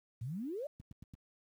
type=exponential sweep; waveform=sine; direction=up; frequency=106.1 to 618 Hz; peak=-37 dBFS; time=0.21-0.67 s; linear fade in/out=5 ms
type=click train; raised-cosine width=5 ms; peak=-37 dBFS; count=4; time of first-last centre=0.8-1.138 s; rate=8.88 Hz
effects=high-pass 60 Hz 12 dB/octave + 11-bit